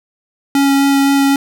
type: tone with vibrato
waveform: square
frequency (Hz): 277.2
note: C#4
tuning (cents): 0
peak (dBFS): -10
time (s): 0.55-1.36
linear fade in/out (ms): 2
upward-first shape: sine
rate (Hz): 3.9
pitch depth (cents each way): 8
effects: none